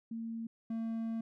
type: tone pair in turn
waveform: sine / triangle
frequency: 227.6 / 226.3 Hz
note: A#3 / A3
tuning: -41 / +49 cents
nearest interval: unison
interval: 10 cents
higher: first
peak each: -37 / -32 dBFS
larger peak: second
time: 0.11-0.47 / 0.7-1.21 s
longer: second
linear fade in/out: 5 ms
effects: none